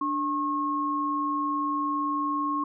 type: tone pair together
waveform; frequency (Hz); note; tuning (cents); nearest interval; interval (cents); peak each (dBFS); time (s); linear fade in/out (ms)
sine; 293.7 / 1084.2; D4 / C#6; 0 / -39; octave + major seventh; 2261; -30 / -26; 0.01-2.64; 5
effects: none